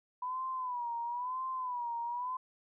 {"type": "tone with vibrato", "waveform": "sine", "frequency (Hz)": 987.8, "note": "B5", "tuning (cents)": 0, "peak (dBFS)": -34, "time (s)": [0.22, 2.37], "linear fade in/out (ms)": 5, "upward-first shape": "sine", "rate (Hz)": 1, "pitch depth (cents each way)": 95, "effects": []}